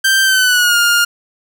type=tone with pitch glide; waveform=sawtooth; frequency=1568 to 1413.2 Hz; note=G6 to F6; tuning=0 to +20 cents; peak=-6 dBFS; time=0.04-1.05 s; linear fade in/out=10 ms; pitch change=-180 cents; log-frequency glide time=0.23-0.78 s; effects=none